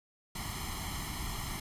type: noise with comb filter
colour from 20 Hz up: pink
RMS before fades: -38 dBFS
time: 0.35-1.6 s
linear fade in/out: 5 ms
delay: 0.96 ms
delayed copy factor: +0.85
effects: resampled to 32000 Hz